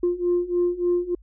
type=beating tone pair; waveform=sine; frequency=350.3 / 353.7 Hz; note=F4 / F4; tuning=+5 / +22 cents; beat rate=3.4 Hz; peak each=-23 / -21 dBFS; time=0.03-1.15 s; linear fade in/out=5 ms; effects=tanh soft clip ceiling -14 dBFS + added 50 Hz sine -47 dBFS peak until 1.22 s